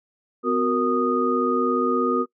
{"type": "tone cluster", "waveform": "sine", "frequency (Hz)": [253.7, 368.7, 465.7, 1237], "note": ["B3", "F#4", "A#4", "D#6"], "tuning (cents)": [47, -6, -2, -10], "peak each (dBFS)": -24, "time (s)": [0.43, 2.26], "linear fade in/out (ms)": 50, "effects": ["noise-tail reverb RT60 0.1 s tail -21 dB re dry"]}